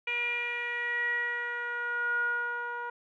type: tone with low-pass filter sweep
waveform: 10% pulse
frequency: 479.3 Hz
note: A#4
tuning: 48 cents sharp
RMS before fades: -32 dBFS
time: 0.07-2.9 s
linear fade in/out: 5 ms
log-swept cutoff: 2500 to 1200 Hz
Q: 9.3
effects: none